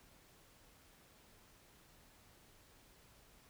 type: silence
effects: pink hiss -65 dBFS RMS until 3.49 s